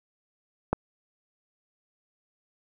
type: click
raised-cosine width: 1 ms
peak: -9 dBFS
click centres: 0.73 s
effects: none